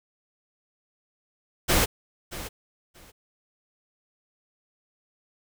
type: noise with echo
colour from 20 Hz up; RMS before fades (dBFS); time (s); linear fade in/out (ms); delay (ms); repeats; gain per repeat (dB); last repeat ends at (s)
pink; -21; 1.68-1.86; 20; 630; 2; -15; 3.12
effects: none